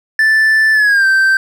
triangle tone with pitch glide, 1760 to 1559 Hz, A6 to G6, 0 to -10 cents, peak -6 dBFS, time 0.19-1.37 s, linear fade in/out 2 ms, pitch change -210 cents, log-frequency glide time 0.73-1.06 s, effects none

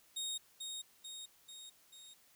25% pulse tone with echo, 3729 Hz, A#7, in tune, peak -34 dBFS, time 0.16-0.38 s, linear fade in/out 10 ms, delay 440 ms, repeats 4, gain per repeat -4 dB, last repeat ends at 2.14 s, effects white hiss -67 dBFS RMS until 2.35 s

